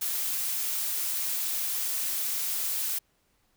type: noise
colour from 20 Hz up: blue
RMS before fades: -30 dBFS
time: 0.01-2.99 s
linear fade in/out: 10 ms
effects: pink hiss -70 dBFS RMS until 3.56 s